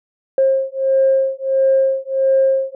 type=beating tone pair; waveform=sine; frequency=534 / 535.5 Hz; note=C5 / C5; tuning=+35 / +40 cents; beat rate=1.5 Hz; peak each=-15 dBFS; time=0.38-2.75 s; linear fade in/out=2 ms; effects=tanh soft clip ceiling -5 dBFS